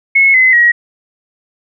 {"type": "tone with pitch steps", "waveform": "sine", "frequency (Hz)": [2185, 2039, 1902.2], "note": ["C#7", "C7", "A#6"], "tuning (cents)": [-26, -45, 35], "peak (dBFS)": -5, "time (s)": [0.15, 0.72], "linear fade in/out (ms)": 10, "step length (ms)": 190, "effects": []}